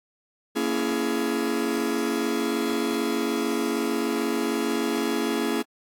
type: chord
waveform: 45% pulse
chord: A# half-diminished seventh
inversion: none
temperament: just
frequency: 233.1 / 279.7 / 335.6 / 419.5 Hz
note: A#3 / C#4 / E4 / G#4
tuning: 0 / +16 / +31 / +17 cents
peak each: -29 dBFS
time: 0.55-5.63 s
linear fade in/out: 20 ms
effects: AAC 64 kbps